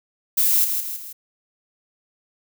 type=noise with echo; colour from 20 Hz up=violet; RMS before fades=-18 dBFS; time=0.37-0.65 s; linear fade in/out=10 ms; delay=160 ms; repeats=3; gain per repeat=-6 dB; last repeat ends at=1.13 s; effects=none